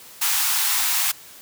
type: high-pass noise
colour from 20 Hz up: white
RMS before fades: -21 dBFS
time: 0.21-1.12 s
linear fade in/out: 10 ms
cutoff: 760 Hz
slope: 96 dB/octave
effects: white hiss -44 dBFS RMS until 1.41 s + high-pass 60 Hz 12 dB/octave